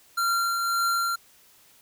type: tone with tremolo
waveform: square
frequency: 1377 Hz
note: F6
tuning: 25 cents flat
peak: -22 dBFS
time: 0.17-1.16 s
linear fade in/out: 10 ms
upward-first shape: triangle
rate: 1.8 Hz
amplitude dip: 35%
effects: white hiss -57 dBFS RMS until 1.81 s